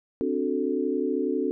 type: chord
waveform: sine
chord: D dominant seventh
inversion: third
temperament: equal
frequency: 261.6 / 293.7 / 370 / 440 Hz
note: C4 / D4 / F#4 / A4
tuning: 0 / 0 / 0 / 0 cents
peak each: -29 dBFS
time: 0.21-1.51 s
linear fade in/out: 0 ms
effects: none